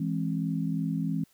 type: chord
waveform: sine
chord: E augmented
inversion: none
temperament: equal with one note detuned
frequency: 164.81 / 207.7 / 267 Hz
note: E3 / G#3 / B#3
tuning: 0 / 0 / +35 cents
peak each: -29 / -33 / -32 dBFS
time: 0-1.24 s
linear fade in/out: 5 ms
effects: white hiss -65 dBFS RMS until 1.33 s